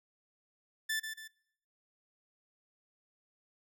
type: tone with echo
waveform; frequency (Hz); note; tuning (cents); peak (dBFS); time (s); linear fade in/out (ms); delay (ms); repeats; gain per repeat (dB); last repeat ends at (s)
sawtooth; 1760; A6; 0; -28; 0.89-1; 10; 140; 2; -7; 1.28
effects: noise-tail reverb RT60 0.8 s tail -25 dB re dry